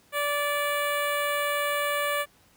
10% pulse tone with notch filter, 581 Hz, D5, 19 cents flat, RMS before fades -27 dBFS, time 0.12-2.26 s, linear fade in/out 50 ms, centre 5100 Hz, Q 0.62, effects pink hiss -60 dBFS RMS until 2.56 s + high-pass 60 Hz 12 dB/octave

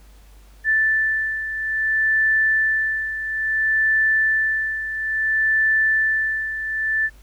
sine beating tone pair, 1760 / 1760.59 Hz, A6 / A6, 0 / +1 cents, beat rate 0.59 Hz, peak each -24 / -18 dBFS, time 0.64-7.1 s, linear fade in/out 50 ms, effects added 50 Hz sine -44 dBFS peak until 7.22 s + pink hiss -55 dBFS RMS until 7.22 s

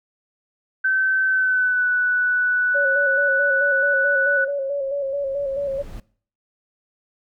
sine tone with pitch glide, 1538 to 1483 Hz, G6 to F#6, -33 to +4 cents, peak -16 dBFS, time 0.84-4.45 s, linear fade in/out 10 ms, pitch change -63 cents, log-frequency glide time 1.26-1.88 s
sine tone with vibrato, 554.4 Hz, C#5, in tune, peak -21 dBFS, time 2.74-5.83 s, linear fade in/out 20 ms, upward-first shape square, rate 4.6 Hz, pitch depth 40 cents each way
brown noise with exponential growth, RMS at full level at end -34 dBFS, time 4.43-6 s, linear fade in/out 2 ms, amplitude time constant 340 ms
effects noise-tail reverb RT60 0.5 s tail -21 dB re dry

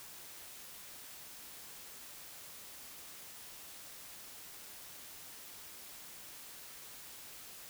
silence, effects white hiss -51 dBFS RMS until 7.69 s

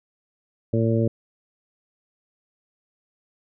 harmonic tone, 113.6 Hz, A#2, 44 cents flat, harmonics 1 / 2 / 3 / 4 / 5, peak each -21 / -24 / -26 / -27 / -28 dBFS, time 0.73-1.08 s, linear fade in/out 5 ms, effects none

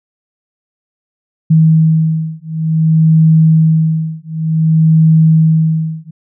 sine beating tone pair, 159.4 / 159.95 Hz, D#3 / D#3, +42 / +48 cents, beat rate 0.55 Hz, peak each -10 dBFS, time 1.5-6.11 s, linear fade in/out 10 ms, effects none

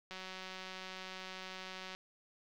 click train, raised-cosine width 0.2 ms, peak -28 dBFS, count 345, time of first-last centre 0.11-1.95 s, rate 187 Hz, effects low-pass 5000 Hz 12 dB/octave + 10-bit

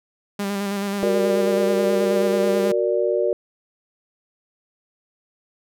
sawtooth tone with vibrato, 200 Hz, G3, 35 cents sharp, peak -19 dBFS, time 0.39-2.72 s, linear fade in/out 5 ms, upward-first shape square, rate 9.3 Hz, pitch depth 24 cents each way
sine chord, Gb augmented, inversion none, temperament equal, 370 / 466.2 / 587.3 Hz, Gb4 / Bb4 / D5, 0 / 0 / 0 cents, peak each -22 dBFS, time 1.03-3.33 s, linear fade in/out 0 ms
effects none

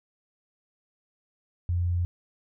sine tone, 87.6 Hz, F2, 6 cents sharp, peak -23 dBFS, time 1.69-2.05 s, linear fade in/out 0 ms, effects none

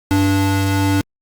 square tone pair together, 97.54 / 291.7 Hz, G2 / D4, -8 / -12 cents, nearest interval octave + perfect fifth, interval 1896 cents, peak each -17 dBFS, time 0.11-1.01 s, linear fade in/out 0 ms, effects Opus 48 kbps

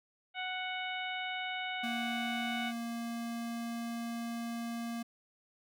harmonic tone, 740 Hz, F#5, in tune, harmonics 1 / 2 / 3 / 4 / 5, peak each -40 / -42 / -40 / -43 / -47 dBFS, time 0.34-2.73 s, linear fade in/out 50 ms
square tone, 233.1 Hz, A#3, in tune, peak -37 dBFS, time 1.83-5.03 s, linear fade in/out 10 ms
effects none

